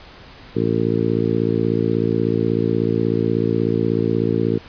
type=harmonic tone; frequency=56.4 Hz; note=A1; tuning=44 cents sharp; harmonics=2 / 3 / 4 / 5 / 6 / 7 / 8; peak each=-24 / -24 / -24 / -24 / -24 / -24 / -24 dBFS; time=0.55-4.59 s; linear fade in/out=20 ms; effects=pink hiss -42 dBFS RMS until 4.68 s + resampled to 11025 Hz